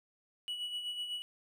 triangle tone with tremolo, 2938 Hz, F#7, 13 cents flat, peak -33 dBFS, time 0.48-1.22 s, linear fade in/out 0 ms, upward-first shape sine, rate 8 Hz, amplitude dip 50%, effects none

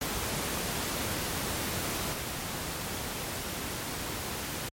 pink noise with level steps, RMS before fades -32 / -35 dBFS, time 0.01-4.69 s, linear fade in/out 5 ms, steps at 2.13 s, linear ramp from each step 2 ms, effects high-pass 60 Hz 12 dB/octave + MP3 64 kbps

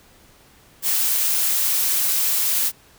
blue noise, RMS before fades -20 dBFS, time 0.82-2.72 s, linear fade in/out 50 ms, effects pink hiss -52 dBFS RMS until 2.98 s

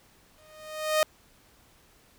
sawtooth tone with exponential growth, 619 Hz, D#5, 9 cents flat, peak -15 dBFS, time 0.38-1.03 s, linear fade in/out 0 ms, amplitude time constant 140 ms, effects pink hiss -60 dBFS RMS until 2.18 s

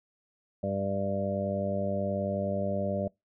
harmonic tone with a mistuned harmonic, 98.8 Hz, G2, 14 cents sharp, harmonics 1 / 2 / 3 / 4 / 5 / 6 / 7, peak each -36 / -33 / -43 / -41 / -38 / -31 / -41 dBFS, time 0.63-3.08 s, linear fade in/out 5 ms, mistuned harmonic 7, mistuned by -20 cents, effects noise-tail reverb RT60 0.2 s tail -25 dB re dry

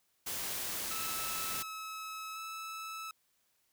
white noise, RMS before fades -38 dBFS, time 0.26-1.63 s, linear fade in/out 10 ms
sawtooth tone with vibrato, 1300 Hz, E6, 24 cents flat, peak -37 dBFS, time 0.91-3.11 s, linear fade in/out 2 ms, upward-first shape square, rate 0.69 Hz, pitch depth 10 cents each way
effects white hiss -75 dBFS RMS until 3.72 s

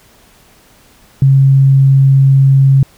sine tone, 135.8 Hz, C#3, 35 cents flat, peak -4 dBFS, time 1.22-2.83 s, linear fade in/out 2 ms, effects pink hiss -46 dBFS RMS until 2.97 s

